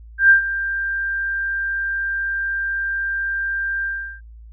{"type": "tone with ADSR envelope", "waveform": "sine", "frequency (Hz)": 1586, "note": "G6", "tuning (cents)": 20, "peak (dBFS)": -6, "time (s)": [0.18, 4.21], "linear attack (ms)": 120, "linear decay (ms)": 110, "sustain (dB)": -14, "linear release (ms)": 370, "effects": ["added 56 Hz sine -38 dBFS peak until 4.52 s"]}